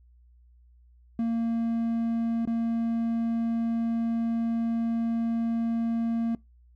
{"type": "tone with dropouts", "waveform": "triangle", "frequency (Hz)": 230, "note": "A#3", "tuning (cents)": -23, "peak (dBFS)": -22, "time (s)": [1.19, 6.35], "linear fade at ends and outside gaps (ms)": 2, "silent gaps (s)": [2.453, 2.474], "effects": ["noise-tail reverb RT60 0.2 s tail -23 dB re dry", "added 60 Hz sine -54 dBFS peak until 6.75 s"]}